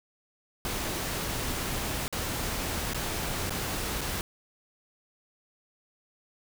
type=noise with dropouts; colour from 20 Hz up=pink; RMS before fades=-32 dBFS; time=0.65-4.21 s; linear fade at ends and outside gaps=1 ms; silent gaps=2.08-2.126 / 2.935-2.945 / 3.496-3.505 / 4.01-4.014 s; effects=none